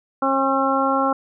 harmonic tone, 269.9 Hz, C#4, 46 cents flat, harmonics 1 / 2 / 3 / 4 / 5, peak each -23 / -23 / -23 / -23 / -23 dBFS, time 0.22-1.13 s, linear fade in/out 5 ms, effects none

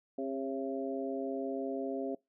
harmonic tone with a mistuned harmonic, 134.4 Hz, C3, 47 cents sharp, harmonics 2 / 3 / 4 / 5, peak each -37 / -39 / -40 / -41 dBFS, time 0.18-2.15 s, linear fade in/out 5 ms, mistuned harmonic 4, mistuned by +28 cents, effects noise-tail reverb RT60 0.2 s tail -24 dB re dry

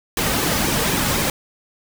pink noise with flanger, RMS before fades -20 dBFS, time 0.17-1.3 s, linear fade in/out 2 ms, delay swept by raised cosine 1.4 to 3 ms, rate 3.9 Hz, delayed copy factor -0.55, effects none

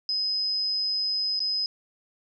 sine tone with dropouts, 5050 Hz, D#8, 25 cents sharp, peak -24 dBFS, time 0.09-1.66 s, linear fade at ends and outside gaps 1 ms, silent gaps 1.393-1.403 s, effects none

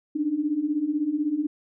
sine beating tone pair, 286.9 / 302.9 Hz, D4 / D#4, -40 / -46 cents, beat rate 16 Hz, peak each -28 / -24 dBFS, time 0.15-1.47 s, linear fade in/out 10 ms, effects none

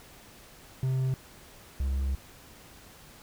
triangle tone pair in turn, 130.81 / 67.17 Hz, C3 / C2, 0 / +46 cents, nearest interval octave, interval 1154 cents, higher first, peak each -23 / -24 dBFS, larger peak first, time 0.83-1.14 / 1.8-2.15 s, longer second, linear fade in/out 0 ms, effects pink hiss -52 dBFS RMS until 3.22 s

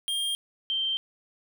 square / sine tone pair in turn, 3210 / 3137 Hz, G7 / G7, +40 / +1 cents, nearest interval unison, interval 39 cents, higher first, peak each -27 / -25 dBFS, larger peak second, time 0.08-0.35 / 0.7-0.97 s, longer neither, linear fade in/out 0 ms, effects none

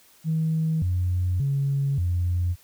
sine tone with pitch steps, 159.6 / 90.2 / 139 / 88.1 Hz, D#3 / F#2 / C#3 / F2, +44 / -44 / +5 / +16 cents, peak -20 dBFS, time 0.24-2.56 s, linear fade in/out 50 ms, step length 580 ms, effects tanh soft clip ceiling -16 dBFS + white hiss -56 dBFS RMS until 2.63 s

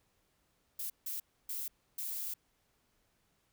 violet noise bursts at uneven times, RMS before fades -39 dBFS, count 4, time 0.79-0.9 / 1.06-1.2 / 1.49-1.68 / 1.98-2.34 s, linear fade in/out 5 ms, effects pink hiss -75 dBFS RMS until 3.52 s

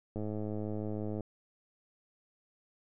click train, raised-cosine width 2 ms, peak -25 dBFS, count 112, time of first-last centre 0.16-1.207 s, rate 106 Hz, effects none

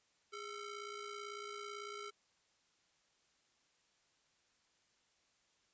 sawtooth ring-modulated tone, 880 Hz, A5, in tune, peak -38 dBFS, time 0.32-2.11 s, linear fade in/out 20 ms, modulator 469 Hz, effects white hiss -75 dBFS RMS until 5.73 s + resampled to 16000 Hz

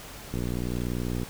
click train, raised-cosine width 3 ms, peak -18 dBFS, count 55, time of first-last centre 0.34-1.233 s, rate 60.5 Hz, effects pink hiss -43 dBFS RMS until 1.29 s

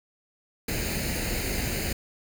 pink noise with comb filter, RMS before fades -29 dBFS, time 0.68-1.93 s, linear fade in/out 5 ms, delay 0.44 ms, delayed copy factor +0.7, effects none

